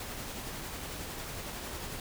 pink noise with tremolo, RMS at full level -39 dBFS, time 0-2 s, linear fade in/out 2 ms, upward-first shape triangle, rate 11 Hz, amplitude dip 30%, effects none

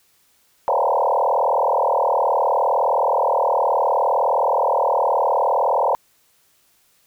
sine tone with frequency modulation, 740 Hz, F#5, in tune, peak -15 dBFS, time 0.68-5.95 s, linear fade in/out 0 ms, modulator 39.3 Hz, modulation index 6.1, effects white hiss -60 dBFS RMS until 7.06 s

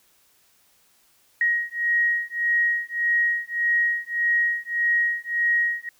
sine beating tone pair, 1887 / 1888.7 Hz, A#6 / A#6, +21 / +22 cents, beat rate 1.7 Hz, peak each -23 dBFS, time 1.41-5.89 s, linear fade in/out 2 ms, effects white hiss -61 dBFS RMS until 5.99 s

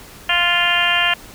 harmonic tone, 349.2 Hz, F4, in tune, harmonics 2 / 3 / 4 / 5 / 6 / 7 / 8 / 9, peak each -24 / -25 / -24 / -20 / -25 / -23 / -19 / -22 dBFS, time 0.29-1.14 s, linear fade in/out 5 ms, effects pink hiss -40 dBFS RMS until 1.34 s

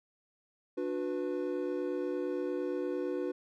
triangle chord, B minor, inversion first, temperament equal with one note detuned, 293.7 / 362.4 / 493.9 Hz, D4 / F#4 / B4, 0 / -36 / 0 cents, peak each -35 / -33 / -35 dBFS, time 0.77-3.32 s, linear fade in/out 10 ms, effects none

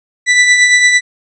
40% pulse tone with tremolo, 1975.5 Hz, B6, in tune, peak -3 dBFS, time 0.26-1.01 s, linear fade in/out 50 ms, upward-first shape triangle, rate 8.8 Hz, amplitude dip 50%, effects resampled to 22050 Hz

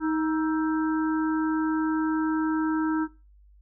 harmonic tone with a mistuned harmonic, 314.5 Hz, D#4, 19 cents sharp, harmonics 1 / 3 / 4 / 5, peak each -23 / -33 / -35 / -37 dBFS, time 0-3.08 s, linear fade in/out 50 ms, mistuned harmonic 4, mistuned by +87 cents, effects noise-tail reverb RT60 0.3 s tail -20 dB re dry + added 50 Hz sine -52 dBFS peak until 3.61 s

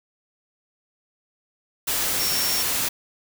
sine tone in noise, 5500 Hz, F8, 27 cents flat, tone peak -26 dBFS, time 2.19-2.63 s, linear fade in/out 10 ms, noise white, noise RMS -24 dBFS, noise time 1.87-2.89 s, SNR -5 dB, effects none

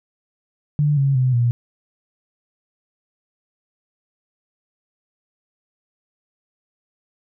sine tone with pitch steps, 147.6 / 137.72 / 128.49 / 119.89 Hz, D3 / C#3 / C3 / A#2, +9 / -11 / -31 / +49 cents, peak -14 dBFS, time 0.79-1.51 s, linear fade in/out 0 ms, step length 180 ms, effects none

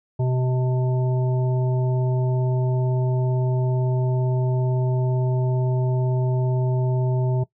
harmonic tone, 127.3 Hz, C3, 47 cents flat, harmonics 1 / 3 / 5 / 7, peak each -19 / -29 / -33 / -36 dBFS, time 0.19-7.44 s, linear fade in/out 10 ms, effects noise-tail reverb RT60 0.1 s tail -18 dB re dry

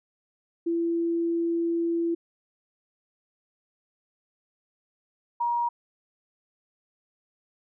sine tone pair in turn, 336.6 / 949.5 Hz, E4 / A#5, +36 / +32 cents, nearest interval octave + tritone, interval 1796 cents, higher second, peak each -23 / -23 dBFS, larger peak neither, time 0.66-2.15 / 5.4-5.69 s, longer first, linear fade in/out 10 ms, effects none

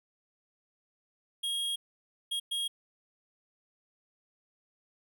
square tone bursts at uneven times, 3269 Hz, G#7, 28 cents flat, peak -31 dBFS, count 3, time 1.43-1.76 / 2.31-2.4 / 2.51-2.68 s, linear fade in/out 10 ms, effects none

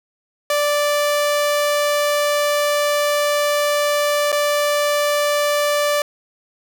sawtooth tone with dropouts, 586 Hz, D5, 4 cents flat, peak -12 dBFS, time 0.5-6.02 s, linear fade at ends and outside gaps 2 ms, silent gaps 4.319-4.326 s, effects none

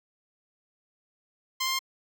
10% pulse tone with pitch steps, 1046.5 / 1053.2 / 1059.9 Hz, C6 / C6 / C6, 0 / +11 / +22 cents, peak -18 dBFS, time 1.6-1.792 s, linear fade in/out 10 ms, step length 64 ms, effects none

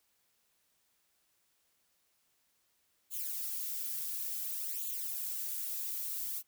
violet noise with flanger, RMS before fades -38 dBFS, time 3.1-6.43 s, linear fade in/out 50 ms, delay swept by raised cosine 0.28 to 3.68 ms, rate 0.57 Hz, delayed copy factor +0.9, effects white hiss -75 dBFS RMS until 6.47 s

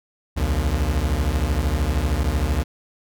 40% pulse beating tone pair, 63.4 / 76.4 Hz, B1 / D#2, +46 / -31 cents, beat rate 13 Hz, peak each -21 dBFS, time 0.36-2.64 s, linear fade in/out 20 ms, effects none

